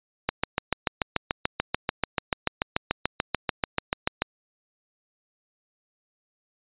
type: click train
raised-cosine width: 0.3 ms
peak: -6 dBFS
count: 28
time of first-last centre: 0.29-4.22 s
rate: 6.87 Hz
effects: resampled to 8000 Hz